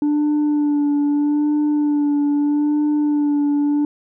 sine tone with vibrato, 293.7 Hz, D4, in tune, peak -12 dBFS, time 0.02-3.85 s, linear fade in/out 2 ms, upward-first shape sine, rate 0.79 Hz, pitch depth 25 cents each way, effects tanh soft clip ceiling -14 dBFS

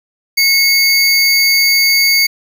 square tone pair together, 2179 / 4617 Hz, C#7 / D8, -30 / -30 cents, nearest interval octave + minor second, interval 1300 cents, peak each -12 dBFS, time 0.37-2.27 s, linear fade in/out 10 ms, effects none

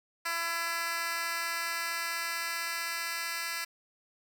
10% pulse tone with high-pass filter sweep, 335.5 Hz, E4, 31 cents sharp, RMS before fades -34 dBFS, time 0.25-3.65 s, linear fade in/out 10 ms, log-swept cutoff 1300 to 2100 Hz, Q 0.86, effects none

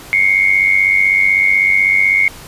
sine tone pair together, 2121 / 2217 Hz, C7 / C#7, +23 / 0 cents, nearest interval minor second, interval 77 cents, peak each -12 dBFS, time 0.13-2.28 s, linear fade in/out 0 ms, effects pink hiss -35 dBFS RMS until 2.47 s + resampled to 32000 Hz

